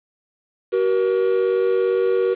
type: tone pair together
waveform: triangle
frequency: 378.3 / 475.8 Hz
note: F#4 / A#4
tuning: +38 / +35 cents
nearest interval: major third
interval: 397 cents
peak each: -17 dBFS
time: 0.72-2.35 s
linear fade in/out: 20 ms
effects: resampled to 8000 Hz + 7-bit